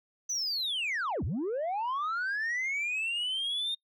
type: linear two-way sweep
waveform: sine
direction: down then up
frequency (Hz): 6100 to 62.3 to 3683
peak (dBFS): -27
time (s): 0.29-3.75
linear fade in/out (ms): 10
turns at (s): 1.24
effects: noise-tail reverb RT60 0.1 s tail -23 dB re dry + tanh soft clip ceiling -28 dBFS